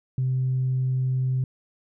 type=tone; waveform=sine; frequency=129.4 Hz; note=C3; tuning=19 cents flat; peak=-20 dBFS; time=0.18-1.44 s; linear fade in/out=2 ms; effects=tanh soft clip ceiling -17 dBFS